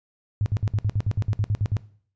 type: tone bursts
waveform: sine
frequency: 104 Hz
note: G#2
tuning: 3 cents sharp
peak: -19 dBFS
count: 13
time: 0.41-1.768 s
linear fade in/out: 0 ms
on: 50 ms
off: 59 ms
effects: noise-tail reverb RT60 0.5 s tail -18 dB re dry + resampled to 16000 Hz